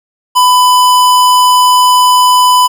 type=tone; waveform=square; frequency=999 Hz; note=B5; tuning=20 cents sharp; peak=-5 dBFS; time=0.35-2.68 s; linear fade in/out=20 ms; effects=none